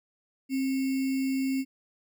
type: tone with sample-and-hold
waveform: sine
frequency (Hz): 266.1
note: C4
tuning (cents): +29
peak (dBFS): -25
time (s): 0.49-1.65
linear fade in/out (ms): 50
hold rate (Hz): 2450
effects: none